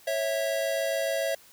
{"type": "tone pair together", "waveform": "square", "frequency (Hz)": [549.1, 656], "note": ["C#5", "E5"], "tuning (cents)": [-17, -9], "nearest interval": "minor third", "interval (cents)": 308, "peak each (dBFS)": [-30, -29], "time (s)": [0.07, 1.35], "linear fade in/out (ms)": 5, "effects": ["white hiss -55 dBFS RMS until 1.52 s"]}